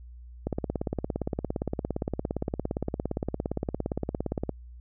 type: click train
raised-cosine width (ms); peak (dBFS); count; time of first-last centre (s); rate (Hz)
2; -15; 71; 0.47-4.493; 17.4
effects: added 60 Hz sine -43 dBFS peak until 4.8 s